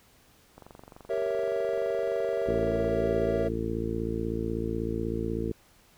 click train, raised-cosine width 1 ms, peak -32 dBFS, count 55, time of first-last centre 0.58-2.888 s, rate 23.4 Hz
triangle chord, G diminished seventh, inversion none, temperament equal, 392 / 466.2 / 554.4 / 659.3 Hz, G4 / Bb4 / Db5 / Fb5, 0 / 0 / 0 / 0 cents, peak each -31 / -29 / -30 / -30 dBFS, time 1.09-3.49 s, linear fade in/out 20 ms
harmonic tone, 56.2 Hz, A1, 37 cents sharp, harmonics 1 / 2 / 3 / 4 / 5 / 6 / 7 / 8, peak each -36 / -36 / -39 / -35 / -40 / -34 / -39 / -35 dBFS, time 2.47-5.52 s, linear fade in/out 5 ms
effects pink hiss -60 dBFS RMS until 5.97 s

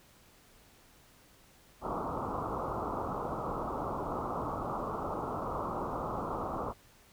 white low-pass noise, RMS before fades -36 dBFS, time 1.81-6.74 s, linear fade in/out 50 ms, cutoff 1300 Hz, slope 96 dB/octave, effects pink hiss -61 dBFS RMS until 7.12 s

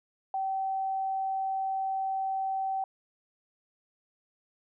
sine tone, 770 Hz, G5, 31 cents flat, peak -28 dBFS, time 0.34-2.84 s, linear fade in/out 2 ms, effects none

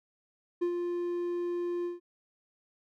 triangle tone with ADSR envelope, 349.7 Hz, F4, 2 cents sharp, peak -23 dBFS, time 0.61-2 s, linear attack 14 ms, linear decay 85 ms, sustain -5 dB, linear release 150 ms, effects none

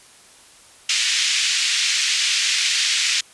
pink band-pass noise, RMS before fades -20 dBFS, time 0.89-3.21 s, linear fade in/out 5 ms, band 2200 to 7100 Hz, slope 24 dB/octave, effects white hiss -48 dBFS RMS until 3.33 s + resampled to 24000 Hz

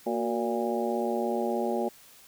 harmonic tone with a mistuned harmonic, 116.54 Hz, A#2, in tune, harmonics 2 / 3 / 4 / 5 / 6 / 7, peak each -32 / -31 / -34 / -33 / -37 / -34 dBFS, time 0.06-1.89 s, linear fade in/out 10 ms, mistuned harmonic 3, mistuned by +79 cents, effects white hiss -54 dBFS RMS until 2.27 s

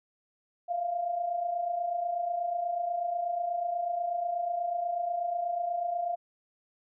sine tone pair together, 670.3 / 698.5 Hz, E5 / F5, +29 / 0 cents, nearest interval minor second, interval 71 cents, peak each -36 / -29 dBFS, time 0.68-6.16 s, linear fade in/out 20 ms, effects none

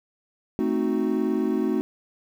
triangle chord, A diminished seventh, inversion none, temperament equal, 220 / 261.6 / 311.1 / 370 Hz, A3 / C4 / Eb4 / Gb4, 0 / 0 / 0 / 0 cents, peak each -25 dBFS, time 0.59-1.81 s, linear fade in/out 0 ms, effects 9-bit

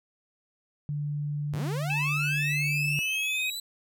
sine tone, 146.83 Hz, D3, in tune, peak -28 dBFS, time 0.89-2.99 s, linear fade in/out 0 ms
sawtooth linear sweep, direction up, 63.3 to 4027 Hz, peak -30 dBFS, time 1.53-3.6 s, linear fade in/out 5 ms
sine tone with pitch glide, 2623 to 2518 Hz, E7 to D#7, -9 to +20 cents, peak -27 dBFS, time 1.9-3.5 s, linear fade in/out 2 ms, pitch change -71 cents, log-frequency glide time 2.96-3.39 s
effects none

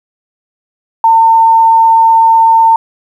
sine tone, 904 Hz, A5, 47 cents sharp, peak -3 dBFS, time 1.04-2.76 s, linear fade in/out 2 ms, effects 7-bit

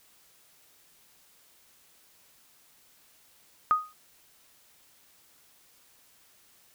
sine tone with exponential decay, 1244.5 Hz, D#6, in tune, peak -16 dBFS, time 3.71-3.93 s, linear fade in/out 0 ms, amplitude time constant 46 ms, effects white hiss -61 dBFS RMS until 6.74 s

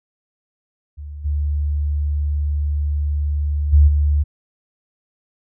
sine tone with level steps, 73.42 Hz, D2, in tune, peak -29 / -17 / -7 / -13 dBFS, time 0.97-4.24 s, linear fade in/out 20 ms, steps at 1.24 / 3.72 / 3.87 s, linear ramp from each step 20 ms, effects none

